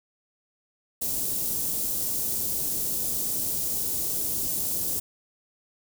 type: band-stop noise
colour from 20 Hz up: white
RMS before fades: -28 dBFS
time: 1.01-5 s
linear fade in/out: 10 ms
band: 410 to 7500 Hz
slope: 12 dB/octave
effects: none